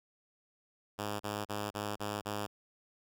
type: tone bursts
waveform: 5% pulse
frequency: 103.83 Hz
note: G#2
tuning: in tune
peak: -24 dBFS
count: 6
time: 0.98-2.47 s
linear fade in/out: 20 ms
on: 220 ms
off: 34 ms
effects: none